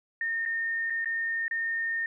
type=tone with dropouts; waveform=sine; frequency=1828 Hz; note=A#6; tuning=34 cents flat; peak=-27 dBFS; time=0.21-2.06 s; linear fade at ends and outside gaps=2 ms; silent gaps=0.453-0.459 / 0.9-0.904 / 1.046-1.057 / 1.481-1.511 s; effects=none